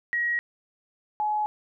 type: tone pair in turn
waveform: sine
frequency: 1900 / 846.4 Hz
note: A#6 / G#5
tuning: +33 / +33 cents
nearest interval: octave + major second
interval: 1400 cents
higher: first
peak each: -23 dBFS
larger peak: neither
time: 0.13-0.39 / 1.2-1.46 s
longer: neither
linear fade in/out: 0 ms
effects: none